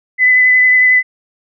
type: tone with vibrato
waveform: sine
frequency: 2009 Hz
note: B6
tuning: 29 cents sharp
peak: -6 dBFS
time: 0.18-1.03 s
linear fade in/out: 50 ms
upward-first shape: sine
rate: 11 Hz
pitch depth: 12 cents each way
effects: none